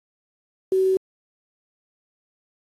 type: tone with quantisation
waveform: sine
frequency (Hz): 378.8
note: F#4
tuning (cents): +41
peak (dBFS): -16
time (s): 0.72-0.97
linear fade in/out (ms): 2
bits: 7
effects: AAC 32 kbps